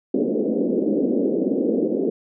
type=band-pass noise; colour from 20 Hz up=pink; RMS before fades=-21 dBFS; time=0.14-2.1 s; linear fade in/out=5 ms; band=210 to 520 Hz; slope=48 dB/octave; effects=none